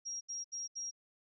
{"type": "tone bursts", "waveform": "sine", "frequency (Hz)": 5630, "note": "F8", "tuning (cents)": 13, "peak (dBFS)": -38, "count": 4, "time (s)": [0.05, 0.912], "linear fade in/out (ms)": 20, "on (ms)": 160, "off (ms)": 74, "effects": []}